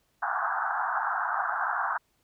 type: band-pass noise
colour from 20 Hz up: white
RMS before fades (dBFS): -29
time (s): 0.22-1.98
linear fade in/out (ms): 10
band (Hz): 700 to 1600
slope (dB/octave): 96
effects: pink hiss -71 dBFS RMS until 2.23 s